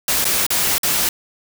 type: noise with dropouts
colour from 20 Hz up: white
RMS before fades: -18 dBFS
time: 0.08-1.09 s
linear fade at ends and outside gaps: 2 ms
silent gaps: 0.244-0.252 / 0.466-0.504 / 0.782-0.832 s
effects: none